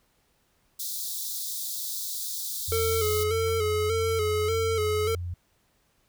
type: high-pass noise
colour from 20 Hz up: white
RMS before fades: -33 dBFS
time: 0.79-3.24 s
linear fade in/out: 10 ms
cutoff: 3500 Hz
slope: 96 dB/octave
type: tone with pitch glide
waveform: sine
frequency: 85.6 to 87.75 Hz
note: F2 to F2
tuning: -34 to +9 cents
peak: -30 dBFS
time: 2.68-5.34 s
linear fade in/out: 5 ms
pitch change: +43 cents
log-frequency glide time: 2.79-3.13 s
type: tone with vibrato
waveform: square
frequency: 437.3 Hz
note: A4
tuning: 11 cents flat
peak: -25 dBFS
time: 2.72-5.15 s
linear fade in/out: 2 ms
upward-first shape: square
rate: 1.7 Hz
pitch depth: 47 cents each way
effects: pink hiss -68 dBFS RMS until 6.08 s